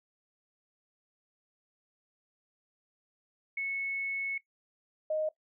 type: tone pair in turn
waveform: sine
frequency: 2201 / 621.2 Hz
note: C#7 / D#5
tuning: -13 / -3 cents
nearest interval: octave + minor seventh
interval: 2190 cents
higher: first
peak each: -31 / -28 dBFS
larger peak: second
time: 3.57-4.38 / 5.1-5.29 s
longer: first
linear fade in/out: 5 ms
effects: noise-tail reverb RT60 0.1 s tail -18 dB re dry